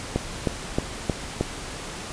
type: click train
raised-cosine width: 2 ms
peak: -8 dBFS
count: 5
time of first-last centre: 0.16-1.41 s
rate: 3.2 Hz
effects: pink hiss -35 dBFS RMS until 2.12 s + resampled to 22050 Hz